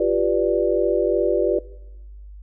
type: chord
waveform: sine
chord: G dominant seventh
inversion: third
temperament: equal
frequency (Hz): 349.2 / 392 / 493.9 / 587.3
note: F4 / G4 / B4 / D5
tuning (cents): 0 / 0 / 0 / 0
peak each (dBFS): -22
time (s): 0-1.59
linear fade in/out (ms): 5
effects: noise-tail reverb RT60 1.0 s tail -20 dB re dry + added 50 Hz sine -37 dBFS peak until 2.42 s